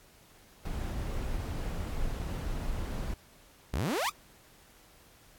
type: noise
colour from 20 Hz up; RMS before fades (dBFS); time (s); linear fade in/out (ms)
brown; -34; 0.65-3.14; 5
type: exponential sweep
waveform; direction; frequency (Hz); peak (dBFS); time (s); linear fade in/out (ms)
sawtooth; up; 50.4 to 1308; -25; 3.73-4.1; 10
effects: pink hiss -59 dBFS RMS until 5.38 s + AAC 64 kbps